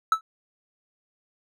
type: tone with exponential decay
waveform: triangle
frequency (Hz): 1311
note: E6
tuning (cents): -10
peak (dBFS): -11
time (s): 0.12-0.21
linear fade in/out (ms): 2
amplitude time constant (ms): 19
effects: none